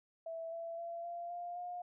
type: tone with pitch steps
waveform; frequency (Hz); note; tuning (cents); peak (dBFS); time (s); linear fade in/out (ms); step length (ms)
sine; 658 / 668.3 / 678.8 / 689.5 / 700.4 / 711.4; E5 / E5 / F5 / F5 / F5 / F5; -3 / +24 / -49 / -22 / +5 / +32; -40; 0.26-1.82; 5; 260
effects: none